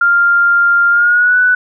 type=tone with pitch glide; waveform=sine; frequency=1396.9 to 1488.5 Hz; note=F6 to F#6; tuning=0 to +10 cents; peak=-7 dBFS; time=0.01-1.55 s; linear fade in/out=5 ms; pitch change=+110 cents; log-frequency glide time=0.9-1.38 s; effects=none